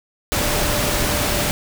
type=tone in noise; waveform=sine; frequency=590 Hz; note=D5; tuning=8 cents sharp; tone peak=-28 dBFS; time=0.32-1.51 s; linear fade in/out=0 ms; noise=pink; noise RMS=-20 dBFS; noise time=0.32-1.51 s; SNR=-11 dB; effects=none